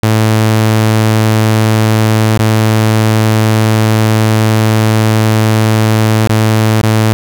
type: tone with dropouts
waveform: sawtooth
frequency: 109.5 Hz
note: A2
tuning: 8 cents flat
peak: -3 dBFS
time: 0.03-7.13 s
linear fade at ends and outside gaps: 0 ms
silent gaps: 2.377-2.392 / 6.273-6.294 / 6.816-6.832 s
effects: none